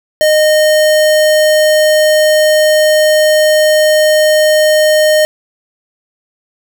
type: tone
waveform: square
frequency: 615 Hz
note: D#5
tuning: 20 cents flat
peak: -7 dBFS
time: 0.21-5.25 s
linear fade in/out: 0 ms
effects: none